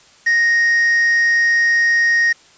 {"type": "tone with quantisation", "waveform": "triangle", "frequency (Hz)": 1864.7, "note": "A#6", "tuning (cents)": 0, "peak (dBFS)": -10, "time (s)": [0.26, 2.33], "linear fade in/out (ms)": 10, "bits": 5, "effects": ["white hiss -48 dBFS RMS until 2.57 s", "resampled to 16000 Hz"]}